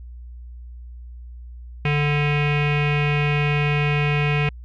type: tone with low-pass filter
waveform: square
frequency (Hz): 146.83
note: D3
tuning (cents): 0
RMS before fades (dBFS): -20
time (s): 1.85-4.49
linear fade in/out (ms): 2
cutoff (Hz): 2500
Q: 6.3
effects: added 60 Hz sine -35 dBFS peak until 4.64 s